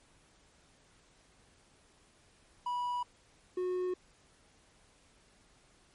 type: tone pair in turn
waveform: triangle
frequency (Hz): 978 / 364.5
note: B5 / F#4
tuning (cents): -17 / -26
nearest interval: octave + perfect fourth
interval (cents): 1709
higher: first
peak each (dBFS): -30 / -29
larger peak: second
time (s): 2.66-3.03 / 3.57-3.94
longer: neither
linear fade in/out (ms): 5
effects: pink hiss -65 dBFS RMS until 5.94 s + MP3 48 kbps

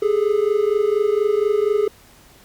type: tone pair together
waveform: triangle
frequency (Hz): 406.1 / 430.3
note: G#4 / A4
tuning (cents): -39 / -39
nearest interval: minor second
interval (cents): 100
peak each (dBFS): -16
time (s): 0.02-1.88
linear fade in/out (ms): 5
effects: pink hiss -49 dBFS RMS until 2.44 s + MP3 96 kbps

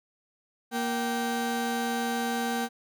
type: tone pair together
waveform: 30% pulse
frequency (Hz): 234.8 / 777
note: A#3 / G5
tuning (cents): +13 / -16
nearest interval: octave + major sixth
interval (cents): 2071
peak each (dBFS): -27 / -28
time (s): 0.71-2.69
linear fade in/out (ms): 50
effects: none

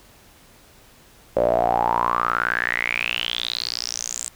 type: tone with band-pass filter sweep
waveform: sawtooth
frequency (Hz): 59.1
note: A#1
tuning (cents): +24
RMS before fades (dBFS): -23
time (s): 1.36-4.29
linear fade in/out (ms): 5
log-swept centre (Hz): 550 to 7900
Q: 9.3
effects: pink hiss -51 dBFS RMS until 4.35 s

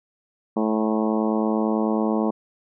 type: harmonic tone with a mistuned harmonic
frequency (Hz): 109.1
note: A2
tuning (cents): -14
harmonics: 2 / 3 / 4 / 5 / 6 / 7 / 8 / 9 / 10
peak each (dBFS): -22 / -26 / -28 / -30 / -32 / -33 / -34 / -35 / -36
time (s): 0.56-2.31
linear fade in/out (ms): 10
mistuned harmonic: 9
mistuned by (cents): -16
effects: none

